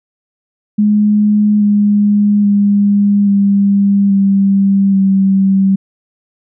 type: tone with pitch steps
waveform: sine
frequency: 209.2 / 206 / 202.8 / 199.64 / 196.55 / 193.51 Hz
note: G#3 / G#3 / G#3 / G3 / G3 / G3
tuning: +13 / -14 / -41 / +32 / +5 / -22 cents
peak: -7 dBFS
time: 0.78-5.76 s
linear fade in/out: 10 ms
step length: 830 ms
effects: none

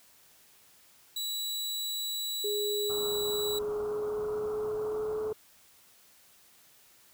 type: tone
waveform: sawtooth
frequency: 3921 Hz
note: B7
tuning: 13 cents flat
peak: -29 dBFS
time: 1.16-3.59 s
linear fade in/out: 5 ms
type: tone with pitch glide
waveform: sine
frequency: 415.3 to 430.7 Hz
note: G#4 to A4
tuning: 0 to -37 cents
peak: -30 dBFS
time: 2.44-5.33 s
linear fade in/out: 5 ms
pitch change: +63 cents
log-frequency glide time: 3.16-5.22 s
type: low-pass noise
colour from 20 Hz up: white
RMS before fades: -45 dBFS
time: 2.89-5.33 s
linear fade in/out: 10 ms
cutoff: 1400 Hz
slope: 96 dB/octave
effects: white hiss -60 dBFS RMS until 7.13 s

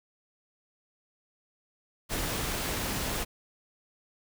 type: noise with ADSR envelope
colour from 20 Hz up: pink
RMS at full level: -30 dBFS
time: 2.09-3.25 s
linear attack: 43 ms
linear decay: 10 ms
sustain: -2 dB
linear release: 23 ms
effects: none

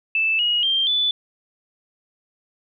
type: tone with pitch steps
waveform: sine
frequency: 2637 / 2892 / 3172 / 3480 Hz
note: E7 / F#7 / G7 / A7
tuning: 0 / -40 / +20 / -20 cents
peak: -17 dBFS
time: 0.15-1.11 s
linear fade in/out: 2 ms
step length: 240 ms
effects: none

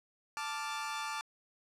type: chord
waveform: sawtooth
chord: D minor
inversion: second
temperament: equal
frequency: 880 / 1174.7 / 1396.9 Hz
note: A5 / D6 / F6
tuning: 0 / 0 / 0 cents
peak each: -36 / -36 / -40 dBFS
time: 0.37-1.21 s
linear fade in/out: 0 ms
effects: low-pass 9000 Hz 12 dB/octave + 11-bit

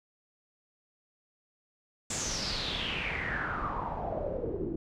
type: noise with low-pass filter sweep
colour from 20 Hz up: pink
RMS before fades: -34 dBFS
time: 2.1-4.76 s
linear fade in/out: 5 ms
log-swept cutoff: 7600 to 320 Hz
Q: 6.1
effects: none

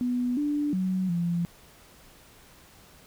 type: tone with pitch steps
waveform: sine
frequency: 246.5 / 293.3 / 186.5 / 172 Hz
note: B3 / D4 / F#3 / F3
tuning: -3 / -2 / +14 / -26 cents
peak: -24 dBFS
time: 0.01-1.45 s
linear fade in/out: 0 ms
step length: 360 ms
effects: pink hiss -54 dBFS RMS until 3.06 s

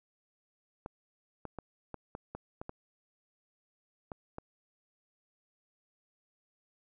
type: clicks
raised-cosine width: 1 ms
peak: -26 dBFS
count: 10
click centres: 0.861 / 1.453 / 1.587 / 1.943 / 2.151 / 2.35 / 2.615 / 2.694 / 4.118 / 4.384 s
effects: none

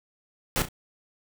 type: noise with echo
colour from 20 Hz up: pink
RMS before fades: -25 dBFS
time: 0.56-0.62 s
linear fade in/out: 0 ms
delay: 33 ms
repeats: 2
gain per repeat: -10 dB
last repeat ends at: 0.686 s
effects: none

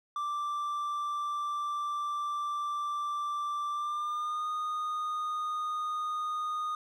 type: tone with pitch glide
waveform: triangle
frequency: 1174.7 to 1232.4 Hz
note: D6 to D#6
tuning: 0 to -17 cents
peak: -29 dBFS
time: 0.16-6.75 s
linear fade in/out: 2 ms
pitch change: +83 cents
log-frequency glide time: 3.71-4.49 s
effects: none

